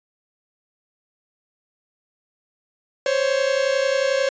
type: tone pair together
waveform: 45% pulse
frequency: 525 / 556.2 Hz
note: C5 / C#5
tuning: +6 / +6 cents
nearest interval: minor second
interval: 100 cents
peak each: -21 dBFS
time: 3.06-4.29 s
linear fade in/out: 2 ms
effects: resampled to 16000 Hz